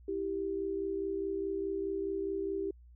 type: tone pair together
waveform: sine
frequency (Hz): 327.2 / 392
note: E4 / G4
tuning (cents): -13 / 0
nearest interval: minor third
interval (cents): 313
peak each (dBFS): -38 / -33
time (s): 0.08-2.71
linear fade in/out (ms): 5
effects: added 60 Hz sine -53 dBFS peak until 2.95 s